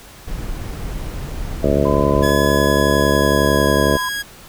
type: noise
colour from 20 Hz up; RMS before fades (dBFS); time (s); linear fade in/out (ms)
brown; -26; 0.27-2.31; 10
type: harmonic tone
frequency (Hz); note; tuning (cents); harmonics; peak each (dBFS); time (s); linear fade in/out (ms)
71; C#2; +42; 1 / 2 / 3 / 4 / 5 / 6 / 7 / 8 / 9; -22 / -22 / -22 / -22 / -22 / -22 / -22 / -22 / -22; 1.63-3.97; 5
type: tone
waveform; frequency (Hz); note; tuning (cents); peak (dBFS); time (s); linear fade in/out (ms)
sine; 1014; B5; +45; -22; 1.85-4.09; 5
type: tone with pitch glide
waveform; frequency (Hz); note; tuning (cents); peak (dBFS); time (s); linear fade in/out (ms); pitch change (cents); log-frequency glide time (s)
sawtooth; 1692 to 1649.5; G#6 to G#6; +32 to -12; -18; 2.22-4.23; 20; -44; 2.36-4.11
effects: pink hiss -41 dBFS RMS until 4.48 s